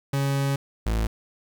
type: tone pair in turn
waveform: 40% pulse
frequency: 138.59 / 55 Hz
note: C#3 / A1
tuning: 0 / 0 cents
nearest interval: octave + major third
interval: 1600 cents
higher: first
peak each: -21 dBFS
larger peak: neither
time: 0.13-0.56 / 0.86-1.07 s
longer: first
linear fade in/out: 5 ms
effects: 10-bit